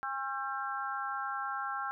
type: harmonic tone with a mistuned harmonic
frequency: 270.3 Hz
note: C#4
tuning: 44 cents flat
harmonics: 3 / 4 / 5 / 6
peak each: -39 / -40 / -37 / -41 dBFS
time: 0.03-1.91 s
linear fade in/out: 0 ms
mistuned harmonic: 6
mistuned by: -41 cents
effects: none